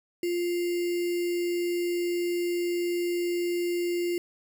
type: tone with sample-and-hold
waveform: sine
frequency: 349.2 Hz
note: F4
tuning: in tune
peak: -25 dBFS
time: 0.23-4.18 s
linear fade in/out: 2 ms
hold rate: 2450 Hz
effects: none